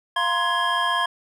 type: tone cluster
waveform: triangle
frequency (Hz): 697 / 952 / 1047 / 1675 / 3206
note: F5 / A#5 / C6 / G#6 / G7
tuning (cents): -4 / +36 / +1 / +14 / +38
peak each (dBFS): -27 / -29 / -21 / -24 / -26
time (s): 0.16-1.06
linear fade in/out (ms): 5
effects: none